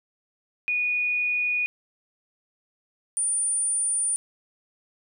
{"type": "tone pair in turn", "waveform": "sine", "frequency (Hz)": [2462, 9279], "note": ["D#7", "D9"], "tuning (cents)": [-19, -22], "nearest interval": "octave + major seventh", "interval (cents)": 2297, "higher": "second", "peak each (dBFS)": -22, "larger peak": "neither", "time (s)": [[0.68, 1.66], [3.17, 4.16]], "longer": "second", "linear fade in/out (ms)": 0, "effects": []}